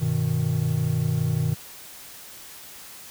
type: chord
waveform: triangle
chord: G augmented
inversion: none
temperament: equal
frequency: 98 / 123.47 / 155.56 Hz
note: G2 / B2 / D#3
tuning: 0 / 0 / 0 cents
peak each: -27 / -23 / -22 dBFS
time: 0-1.55 s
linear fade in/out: 20 ms
effects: white hiss -43 dBFS RMS until 3.1 s